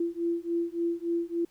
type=beating tone pair; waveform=sine; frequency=337.9 / 341.4 Hz; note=E4 / F4; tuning=+43 / -39 cents; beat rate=3.5 Hz; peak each=-30 dBFS; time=0-1.45 s; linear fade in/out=5 ms; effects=pink hiss -65 dBFS RMS until 1.5 s